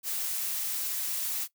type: noise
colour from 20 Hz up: blue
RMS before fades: -32 dBFS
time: 0.03-1.48 s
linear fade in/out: 50 ms
effects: noise-tail reverb RT60 0.1 s tail -17 dB re dry